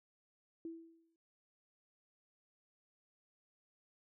sine tone with exponential decay, 329.6 Hz, E4, in tune, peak -40 dBFS, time 0.65-1.16 s, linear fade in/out 2 ms, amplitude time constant 110 ms, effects none

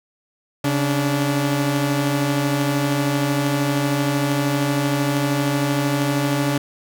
sawtooth tone pair together, 138.59 / 290.1 Hz, C#3 / D4, 0 / -21 cents, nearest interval octave + minor second, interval 1279 cents, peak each -17 dBFS, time 0.64-6.58 s, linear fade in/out 5 ms, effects none

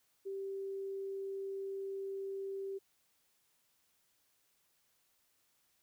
sine tone, 390.2 Hz, G4, 8 cents flat, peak -38 dBFS, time 0.25-2.79 s, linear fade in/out 20 ms, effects white hiss -75 dBFS RMS until 5.82 s

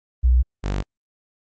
sine / sawtooth tone pair in turn, 61.74 / 49 Hz, B1 / G1, 0 / 0 cents, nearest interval major third, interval 400 cents, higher first, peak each -12 / -18 dBFS, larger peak first, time 0.23-0.43 / 0.63-0.83 s, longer neither, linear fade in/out 20 ms, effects Opus 24 kbps

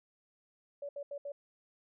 sine tone bursts at uneven times, 570 Hz, C#5, 48 cents sharp, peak -38 dBFS, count 4, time 0.82-0.89 / 0.96-1.03 / 1.11-1.18 / 1.25-1.32 s, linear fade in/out 5 ms, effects none

